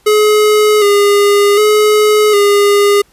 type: tone with vibrato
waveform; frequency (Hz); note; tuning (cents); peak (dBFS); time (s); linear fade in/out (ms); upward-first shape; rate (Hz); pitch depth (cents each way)
square; 415.3; G#4; 0; -7; 0.06-3.02; 10; square; 0.66; 35
effects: pink hiss -51 dBFS RMS until 3.12 s + resampled to 32000 Hz